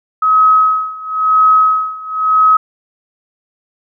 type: tone with tremolo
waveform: sine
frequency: 1275 Hz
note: D#6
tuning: 42 cents sharp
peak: -5 dBFS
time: 0.22-2.57 s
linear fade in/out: 5 ms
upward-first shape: sine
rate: 0.98 Hz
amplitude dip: 90%
effects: none